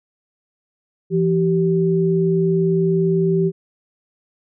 sine tone pair together, 168.4 / 386.2 Hz, E3 / G4, +37 / -26 cents, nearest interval octave + major second, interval 1437 cents, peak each -17 dBFS, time 1.1-3.52 s, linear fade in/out 50 ms, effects none

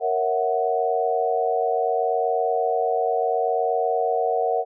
sine chord, F# dominant seventh, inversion first, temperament equal, 466.2 / 554.4 / 659.3 / 740 Hz, A#4 / C#5 / E5 / F#5, 0 / 0 / 0 / 0 cents, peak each -24 / -29 / -26 / -23 dBFS, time 0-4.65 s, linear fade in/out 50 ms, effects none

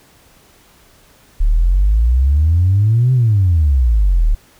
sine exponential two-way sweep, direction up then down, 35.49 to 130.81 to 35.49 Hz, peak -8 dBFS, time 1.4-4.35 s, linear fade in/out 10 ms, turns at 3.13 s, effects tanh soft clip ceiling -5 dBFS + pink hiss -49 dBFS RMS until 4.59 s

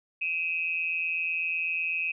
sine tone with amplitude modulation, 2544 Hz, D#7, 38 cents sharp, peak -23 dBFS, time 0.21-2.12 s, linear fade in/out 10 ms, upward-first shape sine, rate 168 Hz, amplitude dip 80%, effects none

